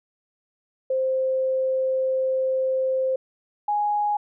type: tone pair in turn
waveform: sine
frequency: 523.3 / 830.7 Hz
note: C5 / G#5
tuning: 0 / 0 cents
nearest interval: minor sixth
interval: 800 cents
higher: second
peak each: -20 dBFS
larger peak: neither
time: 0.9-3.16 / 3.68-4.17 s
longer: first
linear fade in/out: 5 ms
effects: none